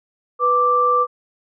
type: tone pair together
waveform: sine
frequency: 493.9 / 1174.7 Hz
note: B4 / D6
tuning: 0 / 0 cents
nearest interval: octave + minor third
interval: 1500 cents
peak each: -20 / -14 dBFS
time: 0.39-1.07 s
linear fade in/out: 50 ms
effects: none